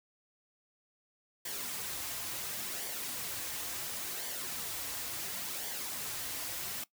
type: noise with flanger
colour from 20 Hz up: white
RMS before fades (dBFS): -39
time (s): 1.45-6.84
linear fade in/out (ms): 5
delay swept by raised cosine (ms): 0.75 to 5.35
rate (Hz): 0.71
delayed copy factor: -0.5
effects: noise-tail reverb RT60 0.1 s tail -19 dB re dry